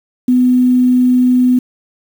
sine tone with quantisation, 250.7 Hz, B3, 26 cents sharp, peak -7 dBFS, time 0.28-1.59 s, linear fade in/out 5 ms, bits 6, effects none

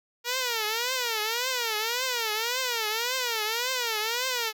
5% pulse tone with vibrato, 469.9 Hz, A#4, 14 cents sharp, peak -15 dBFS, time 0.24-4.53 s, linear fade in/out 50 ms, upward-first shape triangle, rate 1.8 Hz, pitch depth 200 cents each way, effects none

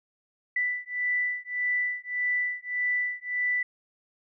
sine beating tone pair, 1979 / 1980.7 Hz, B6 / B6, +3 / +5 cents, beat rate 1.7 Hz, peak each -29 dBFS, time 0.56-3.63 s, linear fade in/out 5 ms, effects none

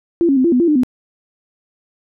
sine tone with pitch steps, 340.1 / 274.8 / 258.2 / 340.4 / 249.2 / 341.6 / 300.9 / 252.4 Hz, F4 / C#4 / C4 / F4 / B3 / F4 / D4 / B3, -46 / -15 / -23 / -44 / +16 / -38 / +42 / +38 cents, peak -10 dBFS, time 0.21-0.834 s, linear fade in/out 0 ms, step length 78 ms, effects none

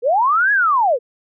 sine linear two-way sweep, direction up then down, 440 to 1700 to 440 Hz, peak -12 dBFS, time 0.02-0.99 s, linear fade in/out 50 ms, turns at 0.52 s, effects none

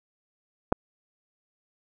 clicks, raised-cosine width 1 ms, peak -17 / -6 dBFS, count 2, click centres 0.721 / 0.725 s, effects none

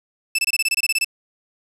sawtooth tone bursts, 2637 Hz, E7, in tune, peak -13 dBFS, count 12, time 0.35-1.046 s, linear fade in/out 5 ms, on 36 ms, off 24 ms, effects resampled to 32000 Hz + 7-bit

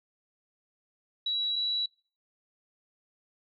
sine tone pair in turn, 3902 / 3920 Hz, B7 / B7, -22 / -14 cents, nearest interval unison, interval 8 cents, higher second, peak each -27 dBFS, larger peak neither, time 1.26-1.56 / 1.56-1.86 s, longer neither, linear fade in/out 5 ms, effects noise-tail reverb RT60 0.4 s tail -24 dB re dry

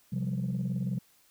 sine chord, C suspended fourth, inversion none, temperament equal with one note detuned, 130.81 / 177.46 / 196 Hz, C3 / F3 / G3, 0 / +28 / 0 cents, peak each -31 / -32 / -33 dBFS, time 0.12-0.99 s, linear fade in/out 10 ms, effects tanh soft clip ceiling -24 dBFS + white hiss -64 dBFS RMS until 1.3 s

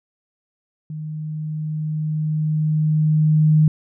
sine tone with level ramp, 154.4 Hz, D#3, 13 cents flat, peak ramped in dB -27 to -10 dBFS, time 0.9-3.68 s, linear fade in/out 2 ms, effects none

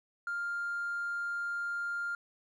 sine tone with hard clipping, 1400 Hz, F6, 4 cents sharp, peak -33 dBFS, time 0.27-2.15 s, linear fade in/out 2 ms, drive 1 dB, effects none

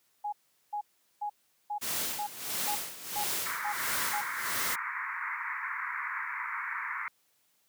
sine tone bursts, 830.6 Hz, G#5, in tune, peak -31 dBFS, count 9, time 0.24-4.214 s, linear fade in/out 10 ms, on 86 ms, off 400 ms
white noise with tremolo, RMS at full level -32 dBFS, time 1.81-4.76 s, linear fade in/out 20 ms, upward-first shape sine, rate 1.5 Hz, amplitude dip 80%
white band-pass noise, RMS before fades -36 dBFS, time 3.46-7.08 s, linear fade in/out 0 ms, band 940 to 2200 Hz, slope 96 dB/octave
effects white hiss -71 dBFS RMS until 7.68 s + high-pass 100 Hz 12 dB/octave

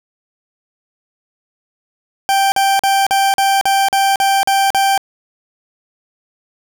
40% pulse tone bursts, 784 Hz, G5, in tune, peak -10 dBFS, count 10, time 2.29-4.977 s, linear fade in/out 0 ms, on 230 ms, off 43 ms, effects none

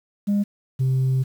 sine tone pair in turn, 203.3 / 131.18 Hz, G#3 / C3, -37 / +5 cents, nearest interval minor sixth, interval 758 cents, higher first, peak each -15 dBFS, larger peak neither, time 0.27-0.44 / 0.79-1.24 s, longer second, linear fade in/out 20 ms, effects tanh soft clip ceiling -16 dBFS + 8-bit

